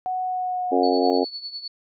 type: tone with pitch glide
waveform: sine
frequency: 740 to 718.9 Hz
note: F#5 to F5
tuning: 0 to +50 cents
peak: -23 dBFS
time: 0.06-1.1 s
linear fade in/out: 0 ms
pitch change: -50 cents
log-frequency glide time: 0.23-0.95 s
type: harmonic tone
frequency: 90.3 Hz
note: F#2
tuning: 42 cents flat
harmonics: 3 / 4 / 5 / 6 / 7 / 8 / 9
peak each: -23 / -24 / -23 / -28 / -28 / -28 / -29 dBFS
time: 0.71-1.25 s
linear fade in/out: 20 ms
type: tone with tremolo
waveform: sine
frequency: 4435 Hz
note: C#8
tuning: in tune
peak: -28 dBFS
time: 0.83-1.68 s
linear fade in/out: 5 ms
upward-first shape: triangle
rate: 9.9 Hz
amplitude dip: 80%
effects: none